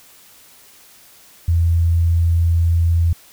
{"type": "tone", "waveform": "sine", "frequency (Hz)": 84.1, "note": "E2", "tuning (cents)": 35, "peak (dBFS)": -12, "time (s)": [1.48, 3.13], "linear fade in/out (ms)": 5, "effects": ["white hiss -47 dBFS RMS until 3.32 s"]}